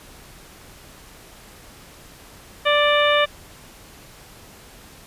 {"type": "harmonic tone with a mistuned harmonic", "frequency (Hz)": 587.3, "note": "D5", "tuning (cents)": 0, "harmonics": [1, 2, 3, 4, 5, 6], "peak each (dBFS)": [-18, -21, -23, -24, -25, -26], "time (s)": [2.65, 3.26], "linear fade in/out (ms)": 20, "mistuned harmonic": 6, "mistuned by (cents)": 35, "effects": ["pink hiss -45 dBFS RMS until 5.06 s", "resampled to 32000 Hz"]}